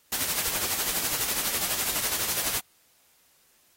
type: noise with tremolo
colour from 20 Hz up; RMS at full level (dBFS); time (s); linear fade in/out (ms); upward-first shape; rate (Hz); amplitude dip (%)
white; -26; 0.12-2.6; 5; sine; 12; 50
effects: white hiss -63 dBFS RMS until 3.76 s + AAC 48 kbps